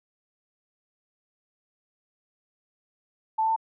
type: tone with pitch steps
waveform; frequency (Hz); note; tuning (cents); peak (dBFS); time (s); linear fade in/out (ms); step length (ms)
sine; 880 / 887.1 / 894.3; A5 / A5 / A5; 0 / +14 / +28; -21; 3.38-3.563; 10; 61
effects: none